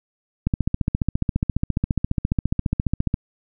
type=click train; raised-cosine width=5 ms; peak=-7 dBFS; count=40; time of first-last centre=0.47-3.141 s; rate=14.6 Hz; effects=none